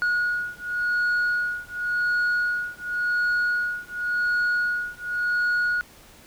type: beating tone pair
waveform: sine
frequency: 1449 / 1449.91 Hz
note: F#6 / F#6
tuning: -37 / -36 cents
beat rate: 0.91 Hz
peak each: -23 dBFS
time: 0.02-5.81 s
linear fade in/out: 0 ms
effects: tanh soft clip ceiling -19 dBFS + pink hiss -50 dBFS RMS until 6.26 s